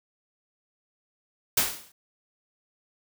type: noise with exponential decay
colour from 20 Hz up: white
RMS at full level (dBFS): -19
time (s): 1.57-1.92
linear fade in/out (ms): 5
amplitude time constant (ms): 74
effects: none